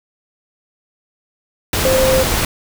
sine tone in noise, 523.3 Hz, C5, in tune, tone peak -12 dBFS, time 1.85-2.23 s, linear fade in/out 2 ms, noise pink, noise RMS -17 dBFS, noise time 1.73-2.45 s, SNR +2 dB, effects none

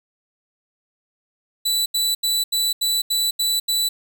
sawtooth tone bursts, 3967 Hz, B7, 7 cents sharp, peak -15 dBFS, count 8, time 1.65-3.89 s, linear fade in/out 10 ms, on 210 ms, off 80 ms, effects none

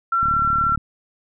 sine tone, 1357 Hz, E6, 50 cents sharp, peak -16 dBFS, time 0.12-0.76 s, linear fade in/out 5 ms
click train, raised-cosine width 5 ms, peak -18 dBFS, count 21, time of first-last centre 0.23-0.776 s, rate 36.6 Hz
effects none

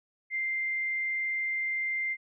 sine tone, 2093 Hz, C7, in tune, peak -28 dBFS, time 0.3-2.17 s, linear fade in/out 50 ms, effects none

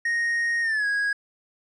triangle tone with pitch glide, 1864.7 to 1651.7 Hz, A#6 to G#6, 0 to -10 cents, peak -20 dBFS, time 0.05-1.13 s, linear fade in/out 5 ms, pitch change -210 cents, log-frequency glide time 0.62-0.86 s, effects resampled to 24000 Hz

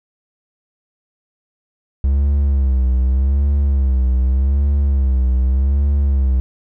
triangle tone with vibrato, 67 Hz, C2, 42 cents sharp, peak -10 dBFS, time 2.04-6.4 s, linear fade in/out 0 ms, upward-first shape sine, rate 0.84 Hz, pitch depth 100 cents each way, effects none

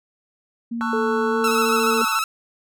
sine tone, 233.1 Hz, A#3, in tune, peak -24 dBFS, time 0.71-2.05 s, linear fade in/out 10 ms
triangle chord, F# minor seventh, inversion first, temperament just, 888 / 1110 / 1332 / 1480 Hz, A5 / C#6 / E6 / F#6, +16 / +2 / +18 / 0 cents, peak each -27 dBFS, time 0.81-2.19 s, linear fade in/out 0 ms
sine tone with pitch glide, 440 to 448.2 Hz, A4 to A4, 0 to +32 cents, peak -21 dBFS, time 0.93-2.02 s, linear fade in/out 2 ms, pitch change +32 cents, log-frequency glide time 1.3-1.37 s
sawtooth tone with vibrato, 1311 Hz, E6, 10 cents flat, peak -17 dBFS, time 1.44-2.24 s, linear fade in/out 2 ms, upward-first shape square, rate 14 Hz, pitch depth 34 cents each way
effects none

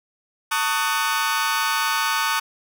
sawtooth chord, D# half-diminished seventh, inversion second, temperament just, 896 / 1120.1 / 1244.5 / 1493.4 Hz, A5 / C#6 / D#6 / F#6, +31 / +18 / 0 / +16 cents, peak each -22 dBFS, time 0.51-2.4 s, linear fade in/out 10 ms, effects none

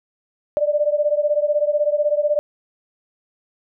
sine beating tone pair, 587.3 / 603.3 Hz, D5 / D5, 0 / +46 cents, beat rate 16 Hz, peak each -18 / -20 dBFS, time 0.57-2.39 s, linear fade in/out 0 ms, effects none

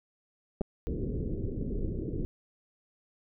clicks, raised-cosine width 2 ms, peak -18 dBFS, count 2, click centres 0.61 / 0.615 s
pink low-pass noise, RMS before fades -33 dBFS, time 0.87-2.25 s, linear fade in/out 0 ms, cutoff 460 Hz, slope 48 dB/octave
effects none

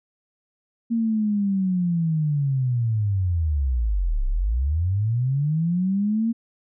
sine linear two-way sweep, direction down then up, 233.1 to 30.87 to 233.1 Hz, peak -19 dBFS, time 0.9-6.33 s, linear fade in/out 20 ms, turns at 4.26 s, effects none

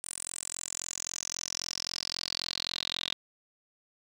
10% pulse tone with band-pass filter sweep, 43.77 Hz, F1, 5 cents sharp, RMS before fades -37 dBFS, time 0.04-3.13 s, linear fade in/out 0 ms, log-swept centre 9000 to 3600 Hz, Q 6.9, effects none

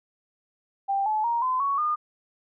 sine tone with pitch steps, 789 / 860.4 / 938.3 / 1023.2 / 1115.8 / 1216.8 Hz, G5 / A5 / A#5 / C6 / C#6 / D#6, +11 / -39 / +11 / -39 / +11 / -39 cents, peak -22 dBFS, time 0.88-1.96 s, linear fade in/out 20 ms, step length 180 ms, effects none

